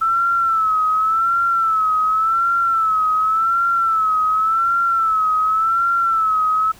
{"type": "tone with vibrato", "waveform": "sine", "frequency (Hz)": 1318.5, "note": "E6", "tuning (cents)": 0, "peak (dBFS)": -14, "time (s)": [0.01, 6.72], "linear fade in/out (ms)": 10, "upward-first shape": "sine", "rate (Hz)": 0.89, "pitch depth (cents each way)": 73, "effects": ["pink hiss -46 dBFS RMS until 6.79 s"]}